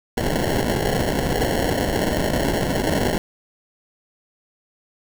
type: noise with sample-and-hold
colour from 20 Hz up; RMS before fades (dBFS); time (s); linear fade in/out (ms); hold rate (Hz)
white; -21; 0.17-3.18; 2; 1225
effects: none